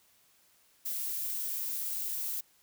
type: noise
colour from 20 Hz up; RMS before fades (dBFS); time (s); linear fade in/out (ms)
violet; -35; 0.85-2.41; 10
effects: white hiss -66 dBFS RMS until 2.62 s